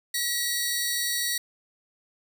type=tone pair together; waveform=15% pulse; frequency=1924 / 4464 Hz; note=B6 / C#8; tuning=-46 / +11 cents; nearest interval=octave + minor third; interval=1457 cents; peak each=-22 dBFS; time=0.14-1.38 s; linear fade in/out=5 ms; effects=none